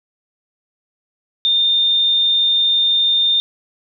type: tone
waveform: sine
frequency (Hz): 3623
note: A7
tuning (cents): +50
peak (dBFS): -12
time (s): 1.45-3.4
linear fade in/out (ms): 0
effects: none